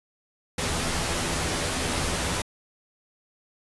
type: noise with comb filter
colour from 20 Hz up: pink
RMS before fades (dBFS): -27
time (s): 0.58-2.42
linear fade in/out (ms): 5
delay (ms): 12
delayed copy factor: +0.6
effects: resampled to 24000 Hz